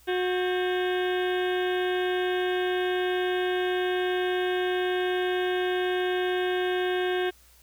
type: harmonic tone with a mistuned harmonic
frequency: 364.2 Hz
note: F#4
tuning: 27 cents flat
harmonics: 1 / 2 / 3 / 4 / 5 / 6 / 7 / 8 / 9 / 10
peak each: -25 / -33 / -42 / -34 / -40 / -43 / -43 / -41 / -42 / -43 dBFS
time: 0.07-7.31 s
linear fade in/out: 20 ms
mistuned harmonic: 4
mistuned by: +140 cents
effects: added 60 Hz sine -58 dBFS peak until 7.62 s + white hiss -58 dBFS RMS until 7.62 s